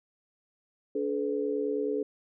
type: tone cluster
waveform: sine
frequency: 288.6 / 428 / 497.5 Hz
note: D4 / A4 / B4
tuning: -30 / -48 / +13 cents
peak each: -33 / -29 / -35 dBFS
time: 0.95-2.03 s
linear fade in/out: 5 ms
effects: none